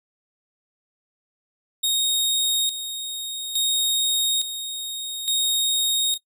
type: tone with tremolo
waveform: sawtooth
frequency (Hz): 3729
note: A#7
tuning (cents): 0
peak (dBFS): -16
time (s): 1.83-6.18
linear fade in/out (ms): 10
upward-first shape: square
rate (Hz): 0.58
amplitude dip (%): 65
effects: noise-tail reverb RT60 0.1 s tail -23 dB re dry